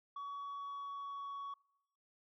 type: tone with pitch glide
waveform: sine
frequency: 1129 to 1119.9 Hz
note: C#6 to C#6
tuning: +31 to +17 cents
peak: -39 dBFS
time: 0.16-1.54 s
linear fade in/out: 5 ms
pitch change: -14 cents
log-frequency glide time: 0.3-1.36 s
effects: noise-tail reverb RT60 0.9 s tail -26 dB re dry + tanh soft clip ceiling -41 dBFS